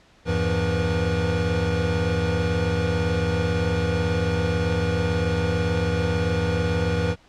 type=tone cluster; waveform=square; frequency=82.9 / 101 / 169.6 / 481.9 Hz; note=E2 / G#2 / E3 / B4; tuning=+10 / -48 / +50 / -43 cents; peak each=-27 dBFS; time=0.25-7.16 s; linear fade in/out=50 ms; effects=pink hiss -55 dBFS RMS until 7.28 s + low-pass 5000 Hz 12 dB/octave